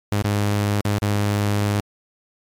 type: tone with dropouts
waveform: sawtooth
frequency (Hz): 102.8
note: G#2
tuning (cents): -17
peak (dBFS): -14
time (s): 0.12-1.8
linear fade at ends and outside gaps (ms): 0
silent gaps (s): 0.221-0.244 / 0.807-0.852 / 0.985-1.021
effects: MP3 96 kbps